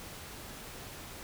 silence, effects pink hiss -46 dBFS RMS until 1.23 s

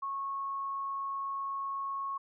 sine tone, 1098 Hz, C#6, 17 cents flat, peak -33 dBFS, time 0.02-2.18 s, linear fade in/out 10 ms, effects none

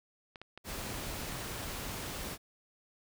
clicks, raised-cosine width 0.3 ms, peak -30 dBFS, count 6, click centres 0.358 / 0.416 / 0.576 / 0.903 / 1.204 / 1.323 s
pink noise, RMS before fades -40 dBFS, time 0.64-2.38 s, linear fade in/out 50 ms
effects none

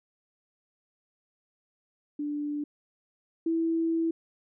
sine tone pair in turn, 293.7 / 328.7 Hz, D4 / E4, 0 / -5 cents, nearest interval major second, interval 195 cents, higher second, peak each -29 / -24 dBFS, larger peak second, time 2.19-2.64 / 3.46-4.11 s, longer second, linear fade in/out 5 ms, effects none

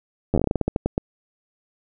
slowing click train, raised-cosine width 2 ms, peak -7 dBFS, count 15, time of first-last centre 0.34-0.979 s, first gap 10 ms, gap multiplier 1.21, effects none

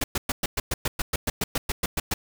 pink noise bursts, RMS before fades -25 dBFS, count 16, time 0.01-2.14 s, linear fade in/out 5 ms, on 30 ms, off 110 ms, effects none

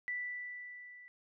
sine tone with level ramp, 1973 Hz, B6, 2 cents flat, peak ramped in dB -34 to -52 dBFS, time 0.08-1.08 s, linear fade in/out 0 ms, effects none

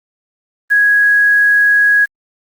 sine tone with quantisation, 1661.2 Hz, G#6, in tune, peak -7 dBFS, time 0.7-2.06 s, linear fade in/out 20 ms, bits 6, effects Opus 32 kbps

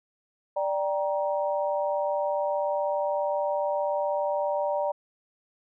sine chord, G minor, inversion second, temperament just, 588 / 784 / 940.8 Hz, D5 / G5 / Bb5, +2 / 0 / +16 cents, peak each -26 / -32 / -31 dBFS, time 0.56-4.92 s, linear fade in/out 10 ms, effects none

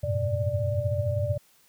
sine tone cluster, 87.4 / 96.8 / 110.1 / 125.7 / 588 Hz, F2 / G2 / A2 / B2 / D5, +2 / -21 / +2 / +31 / +2 cents, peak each -35 / -29 / -30 / -32 / -29 dBFS, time 0.03-1.38 s, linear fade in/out 10 ms, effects white hiss -61 dBFS RMS until 1.68 s

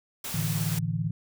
white noise, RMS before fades -35 dBFS, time 0.24-0.79 s, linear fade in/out 5 ms
sine chord, A suspended fourth, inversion none, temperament equal, 110 / 146.83 / 164.81 Hz, A2 / D3 / E3, 0 / 0 / 0 cents, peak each -31 / -31 / -29 dBFS, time 0.34-1.11 s, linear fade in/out 5 ms
effects none

